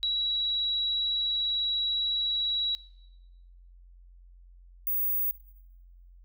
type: tone pair in turn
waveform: sine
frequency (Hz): 3893 / 15572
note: B7 / B9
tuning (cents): -26 / -26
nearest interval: 2 octaves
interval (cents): 2400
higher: second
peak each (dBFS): -25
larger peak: neither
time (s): 0.03-2.75 / 4.87-5.31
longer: first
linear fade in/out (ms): 0
effects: noise-tail reverb RT60 1.0 s tail -20 dB re dry + added 44 Hz sine -50 dBFS peak until 6.24 s